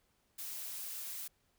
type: noise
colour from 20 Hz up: blue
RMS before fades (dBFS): -43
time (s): 0.38-1.28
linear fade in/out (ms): 10
effects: pink hiss -75 dBFS RMS until 1.58 s